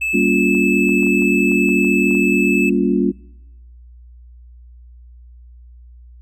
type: tone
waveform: triangle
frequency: 2615 Hz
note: E7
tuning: 15 cents flat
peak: -16 dBFS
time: 0.01-2.7 s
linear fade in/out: 10 ms
type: chord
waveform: sine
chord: G half-diminished seventh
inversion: none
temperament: just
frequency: 196 / 235.2 / 282.2 / 352.8 Hz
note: G3 / Bb3 / Db4 / F4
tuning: 0 / +16 / +31 / +18 cents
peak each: -19 dBFS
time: 0.13-3.12 s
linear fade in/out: 20 ms
type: clicks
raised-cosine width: 1 ms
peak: -24 dBFS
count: 10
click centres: 0.55 / 0.892 / 1.031 / 1.067 / 1.222 / 1.517 / 1.691 / 1.846 / 2.111 / 2.151 s
effects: noise-tail reverb RT60 1.0 s tail -25 dB re dry + added 60 Hz sine -39 dBFS peak until 6.21 s